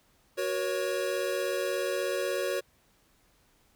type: chord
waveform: square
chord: F# major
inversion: none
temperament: equal with one note detuned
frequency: 370 / 477.9 / 554.4 Hz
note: F#4 / A#4 / C#5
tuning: 0 / +43 / 0 cents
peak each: -34 / -35 / -32 dBFS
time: 0.37-2.61 s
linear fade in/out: 20 ms
effects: pink hiss -66 dBFS RMS until 3.75 s